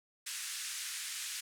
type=band-pass noise; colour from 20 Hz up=white; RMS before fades=-41 dBFS; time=0.26-1.41 s; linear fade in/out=10 ms; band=1500 to 10000 Hz; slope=24 dB/octave; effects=none